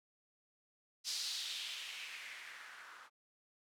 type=noise with low-pass filter sweep; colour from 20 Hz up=violet; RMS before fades=-45 dBFS; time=1.04-3.1 s; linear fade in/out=50 ms; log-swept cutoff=5000 to 1200 Hz; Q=2.7; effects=none